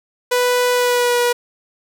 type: tone with pitch glide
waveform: sawtooth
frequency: 493.9 to 484 Hz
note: B4 to B4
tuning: 0 to -35 cents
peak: -10 dBFS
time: 0.31-1.33 s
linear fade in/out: 10 ms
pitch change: -35 cents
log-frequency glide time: 0.73-1.18 s
effects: none